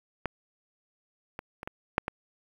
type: clicks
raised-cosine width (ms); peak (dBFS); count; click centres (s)
0.5; -14 / -21 / -24 / -20 / -7 / -16; 6; 0.257 / 1.391 / 1.631 / 1.675 / 1.981 / 2.081
effects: 8-bit